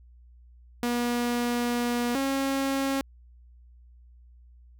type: tone pair in turn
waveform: sawtooth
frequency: 240.7 / 272 Hz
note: B3 / C#4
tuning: -44 / -33 cents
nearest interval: major second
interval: 211 cents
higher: second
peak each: -21 dBFS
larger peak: neither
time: 0.83-2.15 / 2.15-3.01 s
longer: first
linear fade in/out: 0 ms
effects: added 60 Hz sine -50 dBFS peak until 4.79 s